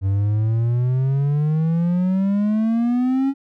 triangle exponential sweep, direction up, 95.3 to 277.2 Hz, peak -14 dBFS, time 0.01-3.34 s, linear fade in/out 50 ms, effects none

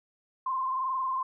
sine tone with frequency modulation, 1046.5 Hz, C6, in tune, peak -27 dBFS, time 0.46-1.23 s, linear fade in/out 5 ms, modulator 22 Hz, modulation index 1.3, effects none

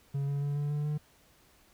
triangle tone with pitch steps, 139.6 / 141.55 / 143.52 / 145.53 / 147.56 / 149.62 Hz, C#3 / C#3 / D3 / D3 / D3 / D3, +13 / +37 / -40 / -15 / +9 / +33 cents, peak -27 dBFS, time 0.14-0.98 s, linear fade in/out 10 ms, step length 140 ms, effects pink hiss -63 dBFS RMS until 1.73 s

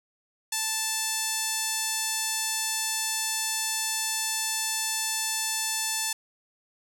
sawtooth tone with band-pass filter, 880 Hz, A5, in tune, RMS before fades -29 dBFS, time 0.52-6.13 s, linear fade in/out 5 ms, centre 8100 Hz, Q 1.1, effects none

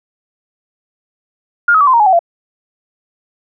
sine tone with pitch steps, 1414 / 1274.4 / 1148.5 / 1035.1 / 932.9 / 840.8 / 757.7 / 682.9 Hz, F6 / D#6 / D6 / C6 / A#5 / G#5 / F#5 / F5, +21 / +41 / -39 / -19 / +1 / +21 / +41 / -39 cents, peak -6 dBFS, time 1.68-2.192 s, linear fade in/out 5 ms, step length 64 ms, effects none

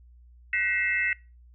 sine tone cluster, 1510 / 1918 / 2117 / 2629 Hz, F#6 / A#6 / C7 / E7, +35 / +49 / +20 / -5 cents, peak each -35 / -26 / -28 / -31 dBFS, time 0.53-1.13 s, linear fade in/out 2 ms, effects noise-tail reverb RT60 0.3 s tail -24 dB re dry + added 60 Hz sine -50 dBFS peak until 1.54 s

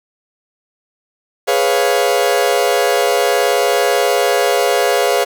40% pulse chord, C# dominant seventh, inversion second, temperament equal, 415.3 / 493.9 / 554.4 / 698.5 Hz, G#4 / B4 / C#5 / E#5, 0 / 0 / 0 / 0 cents, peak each -17 dBFS, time 1.47-5.25 s, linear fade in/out 20 ms, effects 7-bit

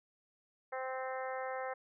harmonic tone, 260.4 Hz, C4, 8 cents flat, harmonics 2 / 3 / 4 / 5 / 6 / 7 / 8, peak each -40 / -42 / -47 / -47 / -50 / -48 / -52 dBFS, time 0.72-1.74 s, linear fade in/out 10 ms, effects none

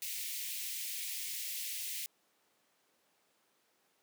white high-pass noise, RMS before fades -40 dBFS, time 0.02-2.06 s, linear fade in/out 0 ms, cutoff 2000 Hz, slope 48 dB/octave, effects pink hiss -73 dBFS RMS until 4.02 s + high-pass 300 Hz 12 dB/octave

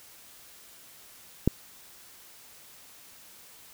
click, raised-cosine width 3 ms, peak -7 dBFS, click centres 1.476 s, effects white hiss -52 dBFS RMS until 3.73 s

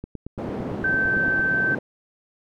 click train, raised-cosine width 3 ms, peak -20 dBFS, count 13, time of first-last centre 0.04-1.394 s, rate 8.86 Hz
white band-pass noise, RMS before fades -30 dBFS, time 0.38-1.79 s, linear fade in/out 5 ms, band 120 to 390 Hz, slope 12 dB/octave
sine tone, 1549 Hz, G6, 21 cents flat, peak -19 dBFS, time 0.84-1.75 s, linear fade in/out 5 ms
effects none

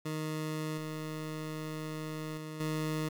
20% pulse tone with level steps, 155.6 Hz, D#3, in tune, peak -29 / -32 / -35 / -27 dBFS, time 0.05-3.09 s, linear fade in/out 10 ms, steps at 0.77 / 2.37 / 2.6 s, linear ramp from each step 5 ms, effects 9-bit

